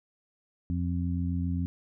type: harmonic tone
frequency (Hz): 87.3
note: F2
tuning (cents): 0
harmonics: 1 / 2 / 3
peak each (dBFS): -29 / -32 / -34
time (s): 0.7-1.66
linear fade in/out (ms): 0
effects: none